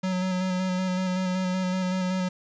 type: tone with vibrato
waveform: square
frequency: 184.8 Hz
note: F#3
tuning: 2 cents flat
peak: -25 dBFS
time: 0.03-2.29 s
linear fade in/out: 10 ms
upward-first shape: square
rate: 5.3 Hz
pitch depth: 19 cents each way
effects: resampled to 16000 Hz + 9-bit